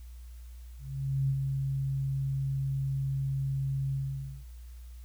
sine tone with ADSR envelope, 135.9 Hz, C#3, 34 cents flat, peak -24 dBFS, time 0.78-4.45 s, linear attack 510 ms, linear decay 62 ms, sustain -4 dB, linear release 520 ms, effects added 60 Hz sine -43 dBFS peak until 5.04 s + white hiss -63 dBFS RMS until 5.04 s

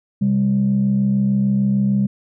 sine tone pair together, 133.33 / 200 Hz, C3 / G3, +33 / +35 cents, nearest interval perfect fifth, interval 702 cents, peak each -20 / -14 dBFS, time 0.21-2.07 s, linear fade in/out 10 ms, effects tanh soft clip ceiling -9 dBFS

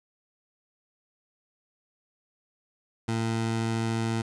20% pulse tone, 113.4 Hz, A#2, 47 cents flat, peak -21 dBFS, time 3.08-4.22 s, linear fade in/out 5 ms, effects resampled to 22050 Hz

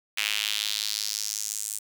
sawtooth tone with high-pass filter sweep, 105.6 Hz, G#2, 29 cents sharp, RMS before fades -30 dBFS, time 0.17-1.79 s, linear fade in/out 10 ms, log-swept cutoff 2500 to 8300 Hz, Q 2.5, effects none

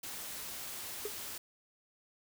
white noise, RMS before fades -43 dBFS, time 0.03-1.38 s, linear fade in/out 5 ms
triangle tone with exponential decay, 418.7 Hz, G#4, 14 cents sharp, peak -30 dBFS, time 1.05-1.12 s, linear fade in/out 5 ms, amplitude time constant 15 ms
effects none

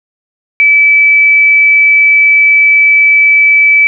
sine tone, 2304 Hz, D7, 34 cents flat, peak -3 dBFS, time 0.6-3.87 s, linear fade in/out 0 ms, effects none

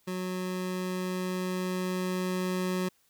25% pulse tone with level ramp, 183.6 Hz, F#3, 13 cents flat, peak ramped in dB -28 to -24 dBFS, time 0.07-2.89 s, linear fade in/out 10 ms, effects white hiss -68 dBFS RMS until 3.09 s

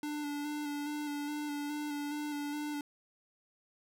square tone with vibrato, 293.7 Hz, D4, in tune, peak -36 dBFS, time 0.03-2.81 s, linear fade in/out 2 ms, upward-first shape square, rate 2.4 Hz, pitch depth 20 cents each way, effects none

